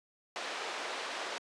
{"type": "band-pass noise", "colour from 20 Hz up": "pink", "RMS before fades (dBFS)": -39, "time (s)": [0.36, 1.38], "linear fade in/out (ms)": 0, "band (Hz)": [480, 4400], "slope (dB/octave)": 12, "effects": ["high-pass 300 Hz 12 dB/octave", "resampled to 22050 Hz"]}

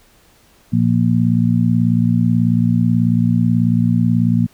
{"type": "harmonic tone", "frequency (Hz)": 58.3, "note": "A#1", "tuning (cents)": 1, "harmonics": [2, 3, 4], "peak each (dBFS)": [-16, -16, -16], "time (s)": [0.72, 4.47], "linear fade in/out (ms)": 20, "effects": ["pink hiss -52 dBFS RMS until 4.53 s"]}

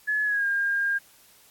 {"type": "tone with pitch glide", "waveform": "sine", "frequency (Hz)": [1706, 1611.2], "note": ["G#6", "G6"], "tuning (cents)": [46, 47], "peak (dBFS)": -22, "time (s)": [0.07, 0.99], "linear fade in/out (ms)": 20, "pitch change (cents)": -99, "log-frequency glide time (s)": [0.24, 0.46], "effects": ["white hiss -56 dBFS RMS until 1.5 s", "AAC 64 kbps"]}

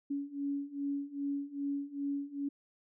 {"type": "beating tone pair", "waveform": "sine", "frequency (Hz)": [280.6, 283.1], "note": ["C#4", "C#4"], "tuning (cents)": [21, 37], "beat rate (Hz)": 2.5, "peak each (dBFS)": [-38, -36], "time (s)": [0.1, 2.49], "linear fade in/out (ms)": 10, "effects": []}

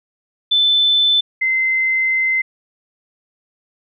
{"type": "tone pair in turn", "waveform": "sine", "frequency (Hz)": [3520, 2067], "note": ["A7", "C7"], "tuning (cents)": [0, -22], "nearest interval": "major sixth", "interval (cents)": 922, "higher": "first", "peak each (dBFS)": [-11, -14], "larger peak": "first", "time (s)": [[0.51, 1.21], [1.41, 2.42]], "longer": "second", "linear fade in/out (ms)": 10, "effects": []}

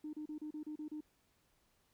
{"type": "tone bursts", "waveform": "sine", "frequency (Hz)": 304.3, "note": "D#4", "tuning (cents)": -38, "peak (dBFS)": -40, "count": 8, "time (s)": [0.04, 1.007], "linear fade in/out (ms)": 5, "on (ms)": 92, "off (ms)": 33, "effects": ["tanh soft clip ceiling -37 dBFS", "pink hiss -75 dBFS RMS until 1.93 s"]}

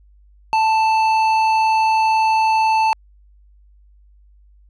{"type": "tone with hard clipping", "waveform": "sine", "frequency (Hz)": 882, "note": "A5", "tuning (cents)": 4, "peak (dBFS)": -15, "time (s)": [0.53, 2.93], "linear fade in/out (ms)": 0, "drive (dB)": 9, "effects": ["added 50 Hz sine -47 dBFS peak until 4.69 s", "resampled to 24000 Hz"]}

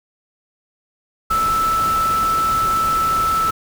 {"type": "tone in noise", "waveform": "sine", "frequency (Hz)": 1318.5, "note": "E6", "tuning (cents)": 0, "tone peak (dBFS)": -15, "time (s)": [1.3, 3.51], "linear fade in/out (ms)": 10, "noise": "pink", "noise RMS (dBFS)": -28, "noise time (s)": [1.3, 3.51], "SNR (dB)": 10, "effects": []}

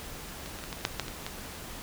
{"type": "clicks", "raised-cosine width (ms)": 0.2, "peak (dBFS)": [-23, -24, -22, -19, -27, -8, -11, -21, -17], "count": 9, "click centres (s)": [0.46, 0.588, 0.639, 0.728, 0.81, 0.851, 0.997, 1.082, 1.265], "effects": ["pink hiss -42 dBFS RMS until 1.82 s"]}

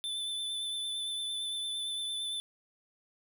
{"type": "tone with vibrato", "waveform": "square", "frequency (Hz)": 3520, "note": "A7", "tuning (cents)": 0, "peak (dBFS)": -34, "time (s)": [0.04, 2.4], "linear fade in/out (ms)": 0, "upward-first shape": "triangle", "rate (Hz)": 8.8, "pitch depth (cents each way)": 25, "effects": []}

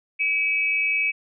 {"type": "tone pair together", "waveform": "sine", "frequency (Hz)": [2294, 2575], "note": ["D7", "E7"], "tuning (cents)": [-41, -41], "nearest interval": "major second", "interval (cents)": 200, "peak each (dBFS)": [-22, -23], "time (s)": [0.19, 1.12], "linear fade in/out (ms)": 20, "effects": []}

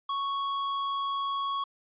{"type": "tone", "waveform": "square", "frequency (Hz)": 1108.7, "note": "C#6", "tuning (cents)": 0, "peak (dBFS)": -29, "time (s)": [0.09, 1.64], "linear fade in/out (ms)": 5, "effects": ["resampled to 8000 Hz"]}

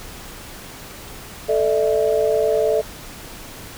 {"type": "chord", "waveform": "sine", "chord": "A suspended fourth", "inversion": "none", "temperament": "equal with one note detuned", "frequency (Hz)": [440, 599, 659.3], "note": ["A4", "D5", "E5"], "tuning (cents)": [0, 34, 0], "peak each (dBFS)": [-18, -20, -22], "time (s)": [1.48, 2.82], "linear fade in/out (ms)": 20, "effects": ["pink hiss -37 dBFS RMS until 3.77 s"]}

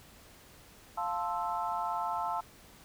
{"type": "chord", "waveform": "sine", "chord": "F major seventh", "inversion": "none", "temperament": "equal", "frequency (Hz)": [698.5, 880, 1046.5, 1318.5], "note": ["F5", "A5", "C6", "E6"], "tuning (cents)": [0, 0, 0, 0], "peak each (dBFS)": [-37, -34, -38, -38], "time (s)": [0.97, 2.41], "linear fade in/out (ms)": 10, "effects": ["pink hiss -56 dBFS RMS until 2.84 s"]}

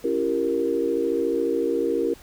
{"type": "chord", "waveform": "sine", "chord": "C# diminished seventh", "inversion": "none", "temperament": "equal with one note detuned", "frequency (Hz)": [277.2, 338.3, 392, 466.2], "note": ["C#4", "E4", "G4", "Bb4"], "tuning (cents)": [0, 45, 0, 0], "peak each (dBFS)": [-29, -26, -27, -24], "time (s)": [0.04, 2.14], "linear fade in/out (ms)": 5, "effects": ["pink hiss -49 dBFS RMS until 2.22 s"]}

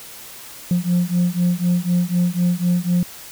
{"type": "beating tone pair", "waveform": "sine", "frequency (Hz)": [174.61, 178.61], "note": ["F3", "F3"], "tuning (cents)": [0, 39], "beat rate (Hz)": 4, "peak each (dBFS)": -17, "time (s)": [0.71, 3.03], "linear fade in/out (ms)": 2, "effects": ["tanh soft clip ceiling -12 dBFS", "white hiss -38 dBFS RMS until 3.31 s"]}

